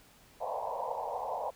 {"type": "band-pass noise", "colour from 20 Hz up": "white", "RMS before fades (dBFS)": -36, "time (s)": [0.4, 1.51], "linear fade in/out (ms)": 20, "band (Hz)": [470, 1000], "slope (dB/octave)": 96, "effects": ["pink hiss -60 dBFS RMS until 1.55 s"]}